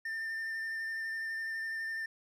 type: tone with vibrato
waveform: triangle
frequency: 1798 Hz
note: A6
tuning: 37 cents sharp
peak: -33 dBFS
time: 0.05-2.06 s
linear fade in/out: 5 ms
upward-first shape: square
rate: 12 Hz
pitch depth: 11 cents each way
effects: none